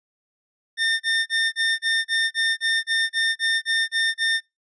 25% pulse tone bursts, 1811 Hz, A6, 49 cents sharp, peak -15 dBFS, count 14, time 0.77-4.406 s, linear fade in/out 50 ms, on 230 ms, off 32 ms, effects noise-tail reverb RT60 0.2 s tail -25 dB re dry + resampled to 22050 Hz

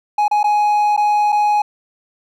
triangle tone with dropouts, 835 Hz, G#5, 9 cents sharp, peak -10 dBFS, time 0.18-1.62 s, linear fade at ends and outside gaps 5 ms, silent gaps 0.281-0.312 / 0.431-0.441 / 0.966-0.975 / 1.322-1.325 s, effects none

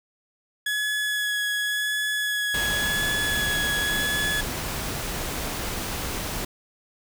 30% pulse tone with vibrato, 1688 Hz, G#6, 28 cents sharp, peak -21 dBFS, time 0.66-4.41 s, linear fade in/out 5 ms, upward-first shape sine, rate 0.91 Hz, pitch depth 13 cents each way
pink noise, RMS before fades -30 dBFS, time 2.54-6.45 s, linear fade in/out 5 ms
effects none

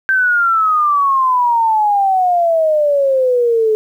sine exponential sweep, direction down, 1568 to 428.3 Hz, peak -10 dBFS, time 0.09-3.75 s, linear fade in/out 0 ms, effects 8-bit

